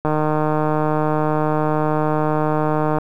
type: click train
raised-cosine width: 1 ms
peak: -6 dBFS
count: 450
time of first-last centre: 0.05-2.985 s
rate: 153 Hz
effects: 8-bit